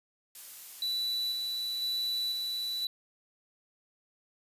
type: noise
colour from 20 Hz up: blue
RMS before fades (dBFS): -45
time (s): 0.35-2.85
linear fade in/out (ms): 2
type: tone with tremolo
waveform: triangle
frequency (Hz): 3961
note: B7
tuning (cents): +4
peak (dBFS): -28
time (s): 0.82-2.87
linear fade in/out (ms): 2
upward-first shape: square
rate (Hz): 1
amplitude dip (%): 25
effects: resampled to 32000 Hz